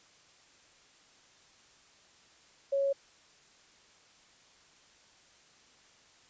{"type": "tone", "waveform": "sine", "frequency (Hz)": 553, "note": "C#5", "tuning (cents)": -4, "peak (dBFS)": -26, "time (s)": [2.72, 2.93], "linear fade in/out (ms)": 10, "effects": ["white hiss -61 dBFS RMS until 6.29 s", "resampled to 16000 Hz"]}